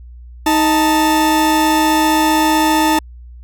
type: tone pair together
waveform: 40% pulse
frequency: 313.8 / 886 Hz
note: D#4 / A5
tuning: +15 / +12 cents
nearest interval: octave + tritone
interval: 1797 cents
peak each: -13 dBFS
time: 0.46-2.99 s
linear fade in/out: 5 ms
effects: added 60 Hz sine -33 dBFS peak until 3.43 s